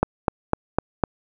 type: click train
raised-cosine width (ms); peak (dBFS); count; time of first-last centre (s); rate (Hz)
1; -3; 5; 0.03-1.038; 3.97
effects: none